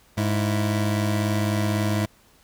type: tone pair together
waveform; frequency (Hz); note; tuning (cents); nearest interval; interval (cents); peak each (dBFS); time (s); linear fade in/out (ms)
25% pulse; 103.83 / 329.6; G#2 / E4; 0 / 0; octave + minor sixth; 2000; -18 / -25; 0.17-2.06; 10
effects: pink hiss -57 dBFS RMS until 2.43 s

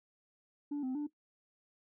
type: tone with pitch steps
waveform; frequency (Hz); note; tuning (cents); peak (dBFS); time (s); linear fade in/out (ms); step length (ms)
sine; 289.9 / 258.3 / 294.6; D4 / C4 / D4; -22 / -22 / +6; -31; 0.71-1.07; 10; 120
effects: noise-tail reverb RT60 0.1 s tail -17 dB re dry + tanh soft clip ceiling -33 dBFS

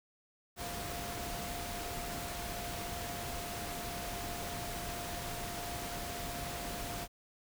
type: tone in noise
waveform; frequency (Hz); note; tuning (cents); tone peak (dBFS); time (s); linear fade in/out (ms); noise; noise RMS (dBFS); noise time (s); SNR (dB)
sine; 698.5; F5; 0; -44; 0.56-7.08; 50; pink; -41; 0.56-7.08; -6
effects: none

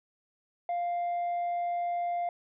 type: tone with tanh clipping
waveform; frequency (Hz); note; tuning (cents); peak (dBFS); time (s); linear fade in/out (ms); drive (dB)
sine; 698.5; F5; 0; -29; 0.69-2.29; 2; 2
effects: none

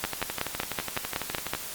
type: two click trains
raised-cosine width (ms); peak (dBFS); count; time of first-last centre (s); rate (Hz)
0.3; -13 / -10; 19 / 9; 0.05-1.55 / 0.04-1.535; 12 / 5.35
effects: white hiss -38 dBFS RMS until 1.74 s + Opus 48 kbps

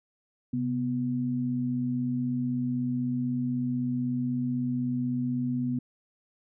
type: tone pair together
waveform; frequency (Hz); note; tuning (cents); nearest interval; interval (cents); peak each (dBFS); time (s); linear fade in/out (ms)
sine; 130.81 / 246.9; C3 / B3; 0 / 0; major seventh; 1100; -32 / -27; 0.53-5.79; 5
effects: none

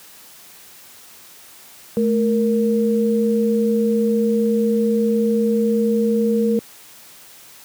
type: tone pair together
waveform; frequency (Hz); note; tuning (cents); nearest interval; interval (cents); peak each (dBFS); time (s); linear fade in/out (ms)
sine; 217.4 / 466.2; A3 / A#4; -21 / 0; octave + minor second; 1321; -17 / -18; 1.97-6.59; 0
effects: white hiss -44 dBFS RMS until 7.64 s + high-pass 100 Hz 12 dB/octave

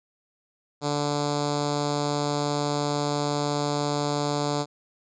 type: tone with notch filter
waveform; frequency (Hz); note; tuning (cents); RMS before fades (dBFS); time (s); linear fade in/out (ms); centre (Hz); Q
5% pulse; 145.9; D3; -11; -26; 0.81-4.66; 50; 1800; 0.57
effects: resampled to 16000 Hz

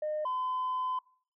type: tone pair in turn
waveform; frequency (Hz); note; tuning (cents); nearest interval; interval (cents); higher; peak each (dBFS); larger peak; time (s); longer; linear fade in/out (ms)
sine; 610 / 1018.2; D#5 / C6; -34 / -47; major sixth; 887; second; -29 / -28; second; 0.02-0.25 / 0.25-0.99; second; 5
effects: noise-tail reverb RT60 0.5 s tail -24 dB re dry + tanh soft clip ceiling -27 dBFS

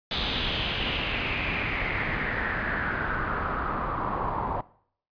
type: noise with low-pass filter sweep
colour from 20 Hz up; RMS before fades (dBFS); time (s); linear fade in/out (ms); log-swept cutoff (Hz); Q
pink; -29; 0.11-4.61; 2; 3700 to 940; 4.6
effects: noise-tail reverb RT60 0.6 s tail -20 dB re dry + resampled to 11025 Hz

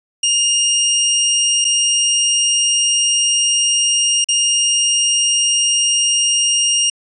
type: tone with dropouts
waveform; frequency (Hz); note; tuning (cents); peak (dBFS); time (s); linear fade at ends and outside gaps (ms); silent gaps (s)
20% pulse; 2830; F7; +22; -8; 0.23-6.9; 5; 1.645-1.649 / 4.244-4.286
effects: resampled to 22050 Hz

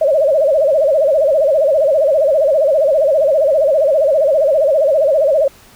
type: tone with vibrato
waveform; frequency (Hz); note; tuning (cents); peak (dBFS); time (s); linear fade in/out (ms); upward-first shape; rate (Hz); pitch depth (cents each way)
sine; 587.3; D5; 0; -9; 0.01-5.48; 5; sine; 15; 170
effects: pink hiss -44 dBFS RMS until 5.75 s

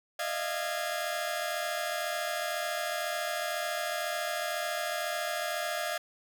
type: tone cluster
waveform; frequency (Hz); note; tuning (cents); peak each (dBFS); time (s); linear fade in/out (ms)
sawtooth; 610 / 644 / 692 / 1658; D#5 / E5 / F5 / G#6; -34 / -41 / -16 / -3; -32 / -38 / -31 / -34; 0.19-5.98; 5
effects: none

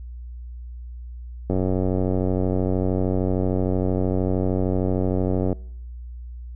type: click train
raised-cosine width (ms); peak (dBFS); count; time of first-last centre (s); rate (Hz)
2; -10; 376; 1.5-5.528; 93.1
effects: noise-tail reverb RT60 0.7 s tail -25 dB re dry + added 60 Hz sine -33 dBFS peak until 6.55 s

